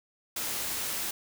white noise, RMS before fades -33 dBFS, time 0.36-1.11 s, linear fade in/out 5 ms, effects none

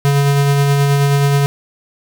square tone with tremolo, 141.2 Hz, C#3, 32 cents sharp, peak -10 dBFS, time 0.05-1.46 s, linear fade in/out 0 ms, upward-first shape sine, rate 9.4 Hz, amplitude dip 25%, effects none

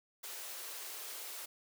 white high-pass noise, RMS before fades -45 dBFS, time 0.23-1.46 s, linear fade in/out 10 ms, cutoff 330 Hz, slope 48 dB/octave, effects none

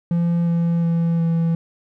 triangle tone with pitch steps, 170.7 / 169.13 / 167.57 / 166.03 Hz, F3 / E3 / E3 / E3, -39 / +45 / +29 / +13 cents, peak -14 dBFS, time 0.11-1.55 s, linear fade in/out 2 ms, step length 360 ms, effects none

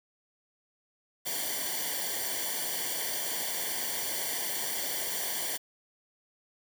white noise with comb filter, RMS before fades -33 dBFS, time 1.25-5.58 s, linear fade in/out 20 ms, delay 0.77 ms, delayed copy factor -0.85, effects none

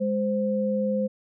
sine tone pair together, 206.2 / 519.6 Hz, G#3 / C5, -12 / -12 cents, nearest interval octave + major third, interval 1600 cents, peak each -25 dBFS, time 0-1.08 s, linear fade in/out 20 ms, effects none

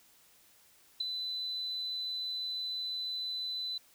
sine tone with ADSR envelope, 4007 Hz, B7, 24 cents sharp, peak -27 dBFS, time 1-3.78 s, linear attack 8 ms, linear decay 11 ms, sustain -7 dB, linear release 6 ms, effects white hiss -63 dBFS RMS until 3.94 s

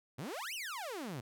sawtooth exponential two-way sweep, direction up then down, 110.6 to 3136 to 110.6 Hz, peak -36 dBFS, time 0.18-1.21 s, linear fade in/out 10 ms, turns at 0.54 s, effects none

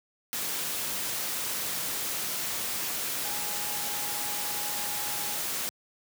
sine tone in noise, 830.6 Hz, G#5, in tune, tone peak -41 dBFS, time 3.25-5.38 s, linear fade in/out 0 ms, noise white, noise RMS -32 dBFS, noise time 0.33-5.69 s, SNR -12 dB, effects high-pass 100 Hz 12 dB/octave

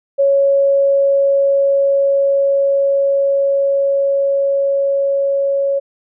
sine tone with level ramp, 554.4 Hz, C#5, in tune, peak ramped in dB -9 to -13 dBFS, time 0.18-5.8 s, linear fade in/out 20 ms, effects none

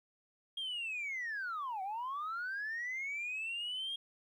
sine linear two-way sweep, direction down then up, 3262 to 740 to 3262 Hz, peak -35 dBFS, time 0.57-3.96 s, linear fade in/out 5 ms, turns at 1.82 s, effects tanh soft clip ceiling -34 dBFS + 12-bit

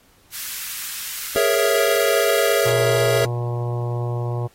white high-pass noise, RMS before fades -30 dBFS, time 0.31-2.73 s, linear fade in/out 50 ms, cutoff 1300 Hz, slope 24 dB/octave
square chord, A# half-diminished seventh, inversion third, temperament equal, 415.3 / 466.2 / 554.4 / 659.3 Hz, G#4 / A#4 / C#5 / E5, 0 / 0 / 0 / 0 cents, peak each -23 dBFS, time 1.36-3.25 s, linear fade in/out 0 ms
harmonic tone, 120.2 Hz, B2, 46 cents flat, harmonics 1 / 3 / 4 / 5 / 6 / 7 / 8 / 9, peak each -22 / -32 / -34 / -36 / -38 / -39 / -40 / -41 dBFS, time 2.65-4.48 s, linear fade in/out 20 ms
effects pink hiss -56 dBFS RMS until 4.54 s + AAC 48 kbps

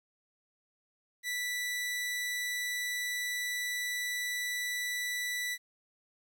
sawtooth tone, 1970 Hz, B6, 5 cents flat, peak -29 dBFS, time 1.23-5.58 s, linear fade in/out 50 ms, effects 11-bit

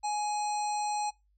harmonic tone, 837 Hz, G#5, 13 cents sharp, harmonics 1 / 3 / 5 / 7 / 9 / 10, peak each -29 / -45 / -43 / -47 / -43 / -51 dBFS, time 0.03-1.11 s, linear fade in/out 20 ms, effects noise-tail reverb RT60 0.2 s tail -21 dB re dry + added 50 Hz sine -66 dBFS peak until 1.37 s

